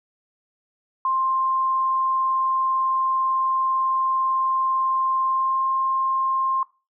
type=tone with pitch glide; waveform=sine; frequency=1053 to 1059.7 Hz; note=C6 to C6; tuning=+11 to +22 cents; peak=-19 dBFS; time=1.05-6.63 s; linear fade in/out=2 ms; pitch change=+11 cents; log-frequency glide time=5.26-5.65 s; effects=noise-tail reverb RT60 0.3 s tail -21 dB re dry